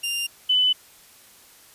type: tone pair in turn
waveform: sawtooth / sine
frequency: 2794 / 3004 Hz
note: F7 / F#7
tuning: 0 / +26 cents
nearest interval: minor second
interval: 126 cents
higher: second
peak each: -21 / -16 dBFS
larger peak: second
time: 0.03-0.27 / 0.49-0.73 s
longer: neither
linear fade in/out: 10 ms
effects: white hiss -51 dBFS RMS until 1.74 s + resampled to 32000 Hz